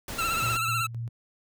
pink noise, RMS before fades -36 dBFS, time 0.08-0.57 s, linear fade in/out 2 ms
25% pulse tone with vibrato, 1338 Hz, E6, 25 cents sharp, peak -22 dBFS, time 0.18-0.87 s, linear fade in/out 10 ms, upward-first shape sine, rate 16 Hz, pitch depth 54 cents each way
sine tone with tremolo, 116.54 Hz, A#2, in tune, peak -30 dBFS, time 0.42-1.09 s, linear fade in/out 5 ms, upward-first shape square, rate 3.8 Hz, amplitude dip 50%
effects none

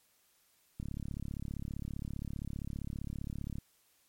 click train, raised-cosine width 5 ms, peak -27 dBFS, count 99, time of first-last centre 0.8-3.584 s, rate 35.2 Hz, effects white hiss -70 dBFS RMS until 4.08 s + MP3 64 kbps

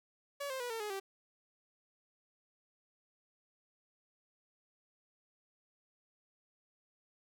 sawtooth tone with pitch steps, 567 / 526 / 487.9 / 452.6 / 419.9 / 389.5 Hz, C#5 / C5 / B4 / A4 / G#4 / G4, +39 / +9 / -21 / +49 / +19 / -11 cents, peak -34 dBFS, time 0.4-1 s, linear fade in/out 10 ms, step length 100 ms, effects none

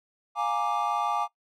triangle chord, Bb dominant seventh, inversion second, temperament equal with one note detuned, 704.1 / 830.6 / 932.3 / 1174.7 Hz, F5 / Ab5 / Bb5 / D6, +14 / 0 / 0 / 0 cents, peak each -31 / -27 / -32 / -27 dBFS, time 0.35-1.28 s, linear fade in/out 50 ms, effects noise-tail reverb RT60 0.1 s tail -18 dB re dry

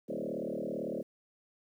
sine tone with frequency modulation, 380.3 Hz, F#4, 48 cents sharp, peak -33 dBFS, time 0.08-1.03 s, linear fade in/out 20 ms, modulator 37.9 Hz, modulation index 5.5, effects high-pass 150 Hz 12 dB/octave + 11-bit

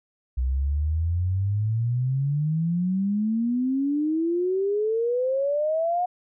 sine exponential sweep, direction up, 61.74 to 728 Hz, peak -21 dBFS, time 0.37-6.06 s, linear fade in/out 10 ms, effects none

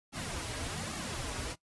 pink noise with flanger, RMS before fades -38 dBFS, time 0.12-1.56 s, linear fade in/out 50 ms, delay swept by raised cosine 2 to 5.9 ms, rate 1.2 Hz, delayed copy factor -0.75, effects noise-tail reverb RT60 0.1 s tail -19 dB re dry + resampled to 24000 Hz

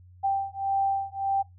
sine beating tone pair, 784 / 785.7 Hz, G5 / G5, 0 / +4 cents, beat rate 1.7 Hz, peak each -27 dBFS, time 0.23-1.43 s, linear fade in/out 20 ms, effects noise-tail reverb RT60 0.2 s tail -21 dB re dry + added 90 Hz sine -49 dBFS peak until 1.58 s

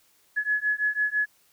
sine beating tone pair, 1695 / 1701 Hz, G#6 / G#6, +35 / +41 cents, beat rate 6 Hz, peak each -26 dBFS, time 0.36-1.26 s, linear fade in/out 20 ms, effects white hiss -63 dBFS RMS until 1.52 s

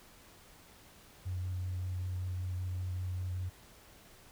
sine tone with vibrato, 91.3 Hz, F#2, 23 cents flat, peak -33 dBFS, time 1.25-3.5 s, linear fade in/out 20 ms, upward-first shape sine, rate 5.2 Hz, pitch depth 12 cents each way, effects tanh soft clip ceiling -29 dBFS + pink hiss -58 dBFS RMS until 4.31 s

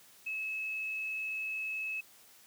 sine tone, 2589 Hz, E7, 32 cents flat, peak -34 dBFS, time 0.26-2.01 s, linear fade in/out 10 ms, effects white hiss -59 dBFS RMS until 2.46 s + high-pass 100 Hz 12 dB/octave

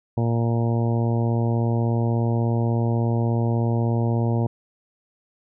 harmonic tone, 116.5 Hz, A#2, 1 cent flat, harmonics 1 / 2 / 3 / 4 / 5 / 6 / 7 / 8, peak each -20 / -26 / -30 / -32 / -34 / -36 / -37 / -38 dBFS, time 0.17-4.47 s, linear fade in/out 5 ms, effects none

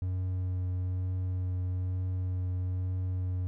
triangle tone with vibrato, 91.7 Hz, F#2, 15 cents flat, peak -27 dBFS, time 0.02-3.47 s, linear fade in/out 0 ms, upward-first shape triangle, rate 1.1 Hz, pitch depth 13 cents each way, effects none

